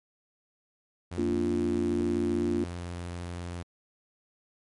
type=tone with vibrato; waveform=sawtooth; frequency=87.31 Hz; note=F2; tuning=in tune; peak=-31 dBFS; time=1.11-3.63 s; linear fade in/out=10 ms; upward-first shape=sine; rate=20 Hz; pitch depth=35 cents each way
type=chord; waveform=sine; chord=Bb major; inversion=none; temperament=equal; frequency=233.1 / 293.7 / 349.2 Hz; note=Bb3 / D4 / F4; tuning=0 / 0 / 0 cents; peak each=-30 / -31 / -29 dBFS; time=1.18-2.64 s; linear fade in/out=2 ms
effects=MP3 48 kbps